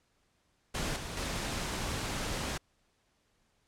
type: noise with level steps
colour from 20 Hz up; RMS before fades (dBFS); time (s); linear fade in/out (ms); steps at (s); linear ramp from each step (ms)
pink; -34 / -40 / -35; 0.74-2.58; 10; 0.96 / 1.17; 2
effects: pink hiss -73 dBFS RMS until 3.67 s + low-pass 9000 Hz 12 dB/octave